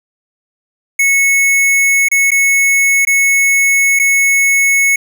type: tone with dropouts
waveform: square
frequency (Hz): 2200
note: C#7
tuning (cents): -14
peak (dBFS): -9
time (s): 0.99-4.96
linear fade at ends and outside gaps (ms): 5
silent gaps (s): 2.086-2.114 / 2.307-2.316 / 3.051-3.071 / 3.991-3.996
effects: none